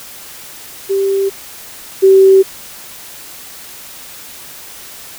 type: tone pair in turn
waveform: sine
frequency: 391.1 / 384.8 Hz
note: G4 / G4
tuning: -4 / -32 cents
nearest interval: unison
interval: 28 cents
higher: first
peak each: -11 / -3 dBFS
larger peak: second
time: 0.89-1.3 / 2.02-2.43 s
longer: neither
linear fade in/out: 20 ms
effects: white hiss -33 dBFS RMS until 5.18 s